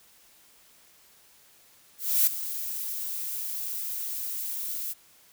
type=noise with ADSR envelope; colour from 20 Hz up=violet; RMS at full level=-20 dBFS; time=1.98-4.94 s; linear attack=290 ms; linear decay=6 ms; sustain=-13 dB; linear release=26 ms; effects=white hiss -58 dBFS RMS until 5.32 s